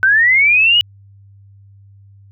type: linear sweep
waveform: sine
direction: up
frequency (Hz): 1501 to 2960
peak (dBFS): -8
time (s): 0.03-0.81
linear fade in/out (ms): 0
effects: added 99 Hz sine -41 dBFS peak until 2.31 s